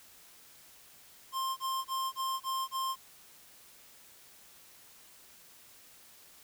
square tone bursts, 1056 Hz, C6, 16 cents sharp, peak -32 dBFS, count 6, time 1.32-2.96 s, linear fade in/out 50 ms, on 250 ms, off 28 ms, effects white hiss -57 dBFS RMS until 6.43 s

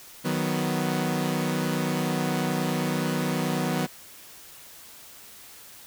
sawtooth chord, B major, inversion first, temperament equal, 155.56 / 185 / 246.9 Hz, D#3 / F#3 / B3, 0 / 0 / 0 cents, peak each -25 dBFS, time 0.24-3.87 s, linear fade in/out 20 ms, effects white hiss -47 dBFS RMS until 5.86 s

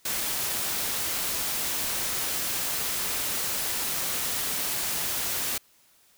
white noise, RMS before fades -29 dBFS, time 0.05-5.58 s, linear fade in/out 5 ms, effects white hiss -61 dBFS RMS until 6.17 s

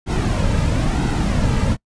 brown noise with flanger, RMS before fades -18 dBFS, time 0.06-1.77 s, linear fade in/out 50 ms, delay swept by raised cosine 1.7 to 2.8 ms, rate 1 Hz, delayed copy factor -0.55, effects noise-tail reverb RT60 0.1 s tail -25 dB re dry + resampled to 22050 Hz

